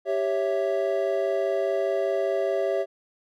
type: chord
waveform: triangle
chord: C# diminished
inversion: second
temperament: equal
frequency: 392 / 554.4 / 659.3 Hz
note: G4 / C#5 / E5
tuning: 0 / 0 / 0 cents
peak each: -25 / -25 / -25 dBFS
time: 0.05-2.86 s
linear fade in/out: 50 ms
effects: none